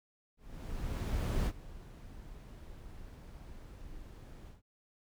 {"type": "noise with ADSR envelope", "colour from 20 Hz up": "brown", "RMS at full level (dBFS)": -30, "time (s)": [0.37, 4.62], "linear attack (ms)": 1100, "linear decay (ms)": 48, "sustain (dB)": -19, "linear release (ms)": 140, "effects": []}